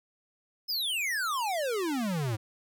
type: exponential sweep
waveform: square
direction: down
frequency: 5274 to 102.8 Hz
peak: -29 dBFS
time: 0.68-2.37 s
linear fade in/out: 20 ms
effects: none

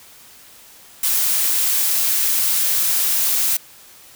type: noise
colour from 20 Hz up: blue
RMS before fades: -18 dBFS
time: 1.03-3.57 s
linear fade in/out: 5 ms
effects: white hiss -45 dBFS RMS until 4.15 s

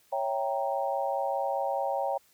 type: chord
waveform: sine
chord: C# diminished seventh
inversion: none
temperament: equal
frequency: 554.4 / 659.3 / 784 / 932.3 Hz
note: C#5 / E5 / G5 / Bb5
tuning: 0 / 0 / 0 / 0 cents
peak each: -31 / -35 / -31 / -35 dBFS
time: 0.12-2.18 s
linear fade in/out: 10 ms
effects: white hiss -64 dBFS RMS until 2.33 s

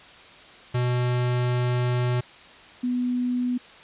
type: tone pair in turn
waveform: square / sine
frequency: 123.47 / 247.4 Hz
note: B2 / B3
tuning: 0 / +3 cents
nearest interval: octave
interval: 1203 cents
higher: second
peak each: -22 dBFS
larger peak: neither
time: 0.74-2.21 / 2.83-3.58 s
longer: first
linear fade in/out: 10 ms
effects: white hiss -47 dBFS RMS until 3.83 s + resampled to 8000 Hz

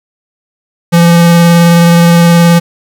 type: tone with vibrato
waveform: square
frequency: 170.4 Hz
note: F3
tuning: 42 cents flat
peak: -3 dBFS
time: 0.92-2.6 s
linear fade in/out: 20 ms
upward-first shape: sine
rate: 19 Hz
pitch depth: 12 cents each way
effects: 7-bit

